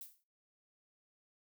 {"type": "noise with exponential decay", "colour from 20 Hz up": "violet", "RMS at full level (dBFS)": -45, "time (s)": [0.01, 0.24], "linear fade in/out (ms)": 2, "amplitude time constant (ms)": 48, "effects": ["noise-tail reverb RT60 0.4 s tail -26 dB re dry"]}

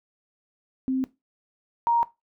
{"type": "tone pair in turn", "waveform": "sine", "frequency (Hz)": [261.6, 937.4], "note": ["C4", "A#5"], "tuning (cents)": [0, 9], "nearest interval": "octave + minor seventh", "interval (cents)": 2209, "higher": "second", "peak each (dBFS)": [-22, -18], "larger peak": "second", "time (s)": [[0.88, 1.04], [1.87, 2.03]], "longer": "neither", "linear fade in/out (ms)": 0, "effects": ["noise-tail reverb RT60 0.2 s tail -17 dB re dry"]}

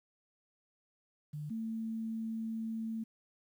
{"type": "tone pair in turn", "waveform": "sine", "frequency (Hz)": [149.3, 223.7], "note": ["D3", "A3"], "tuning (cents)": [29, 29], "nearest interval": "perfect fifth", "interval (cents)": 700, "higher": "second", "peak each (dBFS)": [-38, -35], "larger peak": "second", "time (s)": [[1.33, 1.5], [1.5, 3.04]], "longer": "second", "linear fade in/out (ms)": 10, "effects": ["11-bit"]}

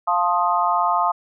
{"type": "chord", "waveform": "sine", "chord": "F dominant seventh", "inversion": "none", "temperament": "equal with one note detuned", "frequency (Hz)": [698.5, 880, 1056.2, 1244.5], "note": ["F5", "A5", "C6", "Eb6"], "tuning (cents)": [0, 0, 16, 0], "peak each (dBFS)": -22, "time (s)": [0.07, 1.12], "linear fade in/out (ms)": 10, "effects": []}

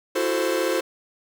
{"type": "chord", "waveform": "45% pulse", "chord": "F# half-diminished seventh", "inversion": "third", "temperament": "equal with one note detuned", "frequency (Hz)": [335.4, 370, 440, 523.3], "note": ["E4", "F#4", "A4", "C5"], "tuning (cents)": [30, 0, 0, 0], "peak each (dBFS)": [-27, -27, -29, -25], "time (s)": [0.15, 0.81], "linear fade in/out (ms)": 10, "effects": []}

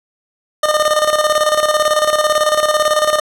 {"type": "tone with tremolo", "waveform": "25% pulse", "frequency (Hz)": 608, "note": "D#5", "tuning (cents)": -40, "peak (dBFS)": -6, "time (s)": [0.63, 3.2], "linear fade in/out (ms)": 5, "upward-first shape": "square", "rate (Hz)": 18, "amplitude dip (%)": 60, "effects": ["low-pass 12000 Hz 12 dB/octave"]}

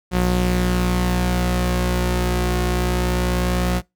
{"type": "tone pair together", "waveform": "sawtooth", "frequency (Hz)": [60.3, 180.7], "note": ["B1", "F#3"], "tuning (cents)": [-41, -41], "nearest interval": "octave + perfect fifth", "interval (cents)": 1900, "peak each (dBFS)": -16, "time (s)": [0.11, 3.82], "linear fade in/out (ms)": 50, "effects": ["noise-tail reverb RT60 0.2 s tail -24 dB re dry"]}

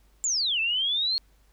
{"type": "exponential two-way sweep", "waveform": "sine", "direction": "down then up", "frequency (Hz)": [7460, 2607, 4341], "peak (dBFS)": -23, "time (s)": [0.24, 1.18], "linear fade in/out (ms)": 0, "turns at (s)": 0.6, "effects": ["added 50 Hz sine -58 dBFS peak until 1.52 s", "pink hiss -66 dBFS RMS until 1.52 s"]}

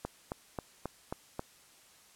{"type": "click train", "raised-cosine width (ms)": 1, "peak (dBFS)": -21, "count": 6, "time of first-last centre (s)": [0.05, 1.394], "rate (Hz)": 3.72, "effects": ["white hiss -60 dBFS RMS until 2.15 s", "low-pass 11000 Hz 12 dB/octave"]}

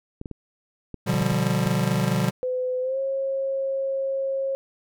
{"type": "clicks", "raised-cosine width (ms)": 3, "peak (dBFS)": -21, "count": 8, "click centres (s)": [0.214, 0.258, 0.313, 0.943, 1.14, 1.214, 1.32, 1.662]}
{"type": "chord", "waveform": "square", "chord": "G dominant seventh", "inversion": "first", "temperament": "just", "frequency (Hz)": [122.5, 147, 176.4, 196], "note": ["B2", "D3", "F3", "G3"], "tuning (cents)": [-14, 2, 18, 0], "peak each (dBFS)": -27, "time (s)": [1.06, 2.31], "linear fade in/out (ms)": 20}
{"type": "tone with pitch glide", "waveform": "sine", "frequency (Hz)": [507, 540.3], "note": ["B4", "C#5"], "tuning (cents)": [45, -44], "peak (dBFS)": -23, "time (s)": [2.43, 4.55], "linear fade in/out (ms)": 0, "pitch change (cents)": 111, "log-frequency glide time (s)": [2.81, 2.99]}
{"effects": []}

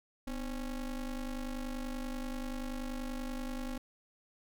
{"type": "ring-modulated tone", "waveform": "square", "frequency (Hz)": 138.2, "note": "C#3", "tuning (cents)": -5, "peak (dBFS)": -34, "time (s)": [0.27, 3.78], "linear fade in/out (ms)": 5, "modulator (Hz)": 113, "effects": []}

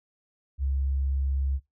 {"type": "tone", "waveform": "sine", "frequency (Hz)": 68, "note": "C#2", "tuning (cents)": -33, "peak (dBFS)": -24, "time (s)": [0.58, 1.6], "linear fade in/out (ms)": 50, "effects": ["noise-tail reverb RT60 0.2 s tail -20 dB re dry"]}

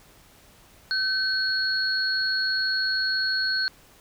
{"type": "tone pair together", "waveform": "sine", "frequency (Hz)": [1532, 4333], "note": ["G6", "C#8"], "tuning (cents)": [-40, -40], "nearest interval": "octave + tritone", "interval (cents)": 1800, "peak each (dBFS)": [-25, -25], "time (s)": [0.91, 3.68], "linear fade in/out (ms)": 0, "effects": ["pink hiss -54 dBFS RMS until 4 s"]}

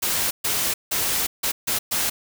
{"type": "noise bursts at uneven times", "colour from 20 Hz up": "white", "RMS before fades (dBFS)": -23, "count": 6, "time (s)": [[0.02, 0.31], [0.44, 0.74], [0.91, 1.27], [1.43, 1.52], [1.67, 1.79], [1.91, 2.1]], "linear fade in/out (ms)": 10, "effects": []}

